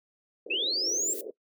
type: band-pass noise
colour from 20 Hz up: pink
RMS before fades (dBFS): -40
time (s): 0.46-1.31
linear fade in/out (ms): 5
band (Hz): 330 to 510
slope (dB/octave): 48
type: linear sweep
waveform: sine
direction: up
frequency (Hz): 2500 to 7630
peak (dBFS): -26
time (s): 0.5-1.14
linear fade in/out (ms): 10
type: noise with exponential growth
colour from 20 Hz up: violet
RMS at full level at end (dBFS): -36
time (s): 0.61-1.21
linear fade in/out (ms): 2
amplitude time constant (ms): 130
effects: noise-tail reverb RT60 0.1 s tail -19 dB re dry